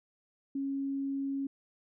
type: tone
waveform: sine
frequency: 274.7 Hz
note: C#4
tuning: 16 cents flat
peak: -31 dBFS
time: 0.55-1.47 s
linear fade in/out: 5 ms
effects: none